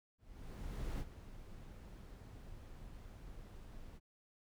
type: noise with ADSR envelope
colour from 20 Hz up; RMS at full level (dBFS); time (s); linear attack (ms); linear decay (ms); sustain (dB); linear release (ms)
brown; -40; 0.18-4; 820; 44; -12; 36
effects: none